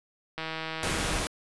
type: click train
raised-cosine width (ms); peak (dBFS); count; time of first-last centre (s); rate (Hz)
0.3; -18; 130; 0.38-1.186; 160
type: noise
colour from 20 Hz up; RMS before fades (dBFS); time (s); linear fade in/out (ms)
pink; -30; 0.83-1.27; 0
effects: resampled to 24000 Hz